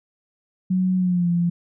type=tone with pitch glide; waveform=sine; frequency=185 to 172.61 Hz; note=F#3 to F3; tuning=0 to -20 cents; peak=-17 dBFS; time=0.7-1.5 s; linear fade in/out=10 ms; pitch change=-120 cents; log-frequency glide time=0.97-1.29 s; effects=none